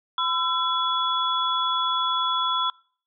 sine tone cluster, 1011 / 1340 / 3394 Hz, B5 / E6 / G#7, +40 / +28 / +37 cents, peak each -26 dBFS, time 0.18-2.7 s, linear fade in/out 2 ms, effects noise-tail reverb RT60 0.5 s tail -25 dB re dry

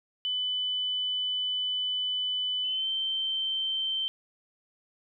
sine tone with pitch glide, 3000 to 3111 Hz, F#7 to G7, +23 to -14 cents, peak -27 dBFS, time 0.25-4.08 s, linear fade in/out 0 ms, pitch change +63 cents, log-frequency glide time 2.63-2.89 s, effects none

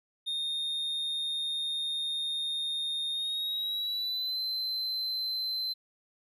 triangle tone with pitch glide, 3675 to 4078 Hz, A#7 to C8, -25 to -45 cents, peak -29 dBFS, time 0.26-5.74 s, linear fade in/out 20 ms, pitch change +180 cents, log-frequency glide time 3.11-4.4 s, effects none

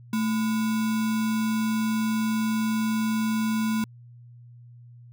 sine tone with sample-and-hold, 220 Hz, A3, in tune, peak -22 dBFS, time 0.13-3.84 s, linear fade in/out 2 ms, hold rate 1225 Hz, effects added 120 Hz sine -45 dBFS peak until 5.12 s

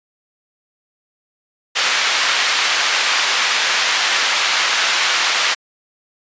pink band-pass noise, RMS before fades -17 dBFS, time 1.75-5.55 s, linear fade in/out 20 ms, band 1400 to 5200 Hz, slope 12 dB/octave, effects resampled to 16000 Hz

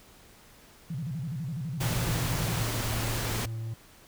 sine tone with vibrato, 145.8 Hz, D3, 12 cents flat, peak -31 dBFS, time 0.9-2.63 s, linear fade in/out 5 ms, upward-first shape square, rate 12 Hz, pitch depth 230 cents each way
pink noise, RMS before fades -32 dBFS, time 1.8-3.46 s, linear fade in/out 10 ms
triangle tone with pitch glide, 116.54 to 112.9 Hz, A#2 to A2, 0 to +45 cents, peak -30 dBFS, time 1.8-3.74 s, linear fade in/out 5 ms, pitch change -55 cents, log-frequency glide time 2.01-2.17 s
effects pink hiss -55 dBFS RMS until 4.07 s

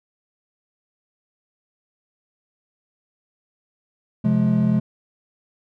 triangle chord, F minor, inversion second, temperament equal with one note detuned, 130.81 / 174.61 / 211.8 Hz, C3 / F3 / Ab3, 0 / 0 / +34 cents, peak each -20 / -20 / -16 dBFS, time 4.24-4.8 s, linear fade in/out 10 ms, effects none

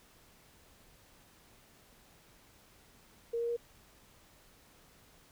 sine tone with pitch steps, 466.2 / 469.4 / 472.7 Hz, A#4 / A#4 / A#4, 0 / +12 / +24 cents, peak -31 dBFS, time 3.33-3.567 s, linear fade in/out 10 ms, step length 79 ms, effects pink hiss -62 dBFS RMS until 5.31 s

